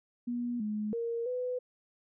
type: tone with pitch steps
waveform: sine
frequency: 241.3 / 211.7 / 465.4 / 500 Hz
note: B3 / G#3 / A#4 / B4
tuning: -40 / +33 / -3 / +21 cents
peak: -31 dBFS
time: 0.27-1.59 s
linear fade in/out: 10 ms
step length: 330 ms
effects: none